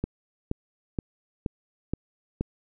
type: click train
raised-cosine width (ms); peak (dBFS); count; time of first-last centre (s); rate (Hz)
3; -14; 6; 0.04-2.41; 2.11
effects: none